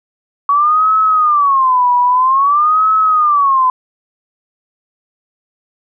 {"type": "tone with vibrato", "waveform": "sine", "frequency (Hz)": 1123, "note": "C#6", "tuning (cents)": 22, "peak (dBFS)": -8, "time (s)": [0.49, 3.7], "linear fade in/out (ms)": 2, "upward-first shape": "sine", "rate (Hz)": 0.51, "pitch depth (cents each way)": 240, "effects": []}